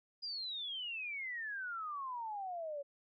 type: exponential sweep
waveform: sine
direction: down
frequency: 4930 to 554.4 Hz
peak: -39 dBFS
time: 0.22-2.83 s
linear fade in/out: 20 ms
effects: none